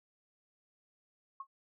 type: tone with exponential decay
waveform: sine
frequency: 1087 Hz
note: C#6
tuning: 34 cents flat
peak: -37 dBFS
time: 1.4-1.47 s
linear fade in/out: 5 ms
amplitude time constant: 15 ms
effects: none